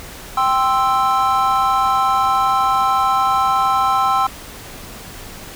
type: chord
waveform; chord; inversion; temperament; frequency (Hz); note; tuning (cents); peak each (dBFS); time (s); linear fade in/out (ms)
triangle; C major; second; equal; 784 / 1046.5 / 1318.5; G5 / C6 / E6; 0 / 0 / 0; -16; 0.37-4.27; 5
effects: pink hiss -35 dBFS RMS until 5.55 s